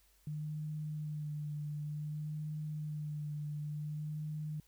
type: tone with vibrato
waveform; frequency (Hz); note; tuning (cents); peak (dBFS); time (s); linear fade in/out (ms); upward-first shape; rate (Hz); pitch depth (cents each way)
sine; 150.8; D3; +46; -37; 0.27-4.6; 2; sine; 0.55; 24
effects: added 50 Hz sine -69 dBFS peak until 4.67 s + white hiss -70 dBFS RMS until 4.67 s